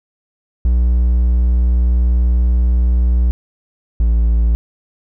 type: tone pair in turn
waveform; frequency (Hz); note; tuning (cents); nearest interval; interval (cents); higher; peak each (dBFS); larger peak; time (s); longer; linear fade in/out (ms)
triangle; 60.4 / 57.01; B1 / A#1; -38 / -38; minor second; 100; first; -8; neither; 0.65-3.31 / 4-4.55; first; 0
effects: none